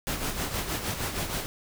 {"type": "noise with tremolo", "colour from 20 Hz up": "pink", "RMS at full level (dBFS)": -29, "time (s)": [0.07, 1.46], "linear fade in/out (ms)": 0, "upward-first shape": "sine", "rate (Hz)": 6.4, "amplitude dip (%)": 55, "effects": []}